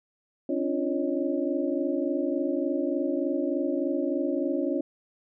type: tone cluster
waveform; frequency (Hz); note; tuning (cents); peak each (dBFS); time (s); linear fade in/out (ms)
sine; 270.2 / 293.6 / 346.5 / 555 / 618; C#4 / D4 / F4 / C#5 / D#5; -44 / 0 / -14 / +2 / -12; -30 / -30 / -30 / -32 / -36; 0.49-4.81; 5
effects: none